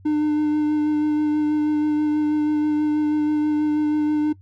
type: tone with vibrato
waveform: triangle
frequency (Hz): 301.4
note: D4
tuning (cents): +45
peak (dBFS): -15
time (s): 0.05-4.33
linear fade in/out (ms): 10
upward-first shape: sine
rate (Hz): 6.2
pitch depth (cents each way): 13
effects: noise-tail reverb RT60 0.1 s tail -21 dB re dry + added 95 Hz sine -45 dBFS peak until 4.41 s